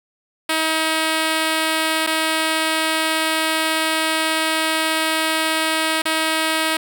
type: tone with dropouts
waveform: 5% pulse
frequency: 318.3 Hz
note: D#4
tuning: 39 cents sharp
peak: -6 dBFS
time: 0.49-6.77 s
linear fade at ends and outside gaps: 5 ms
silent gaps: 2.066-2.072 / 6.02-6.054 s
effects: none